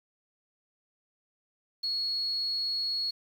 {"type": "tone", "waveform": "sine", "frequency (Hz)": 4336, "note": "C#8", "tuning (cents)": -39, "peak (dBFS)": -28, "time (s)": [1.83, 3.11], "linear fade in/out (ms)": 10, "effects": ["9-bit"]}